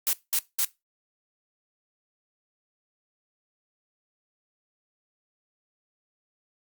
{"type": "noise bursts", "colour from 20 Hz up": "blue", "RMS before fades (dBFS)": -24, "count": 3, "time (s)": [0.07, 0.647], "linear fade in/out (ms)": 0, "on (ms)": 59, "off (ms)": 200, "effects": ["noise-tail reverb RT60 0.2 s tail -19 dB re dry", "Opus 48 kbps"]}